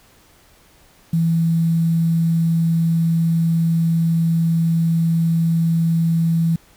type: tone with quantisation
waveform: sine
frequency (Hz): 165.3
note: E3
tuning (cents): +5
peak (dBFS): -14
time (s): 1.13-6.56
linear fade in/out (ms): 5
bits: 7
effects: pink hiss -52 dBFS RMS until 6.76 s